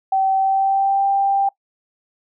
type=tone with pitch glide; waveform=sine; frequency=770 to 789.8 Hz; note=G5 to G5; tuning=-31 to +13 cents; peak=-14 dBFS; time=0.12-1.49 s; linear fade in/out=5 ms; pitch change=+44 cents; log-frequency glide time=0.35-1.06 s; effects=noise-tail reverb RT60 0.1 s tail -22 dB re dry